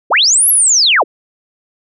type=linear two-way sweep; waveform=sine; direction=up then down; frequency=237.2 to 11570 to 237.2 Hz; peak=-7 dBFS; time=0.1-1.04 s; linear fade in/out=20 ms; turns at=0.49 s; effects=none